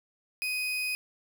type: tone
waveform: 35% pulse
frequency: 2500 Hz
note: D#7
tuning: 8 cents sharp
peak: -27 dBFS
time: 0.42-0.95 s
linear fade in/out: 0 ms
effects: 9-bit